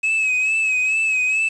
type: tone with vibrato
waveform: triangle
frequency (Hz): 2568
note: E7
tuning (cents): -46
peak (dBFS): -15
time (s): 0.03-1.49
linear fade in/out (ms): 10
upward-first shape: sine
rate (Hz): 2.3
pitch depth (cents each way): 48
effects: resampled to 22050 Hz + 7-bit